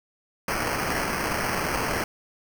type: noise with sample-and-hold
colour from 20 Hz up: violet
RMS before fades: -27 dBFS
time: 0.48-2.04 s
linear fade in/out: 2 ms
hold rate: 3675 Hz
effects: none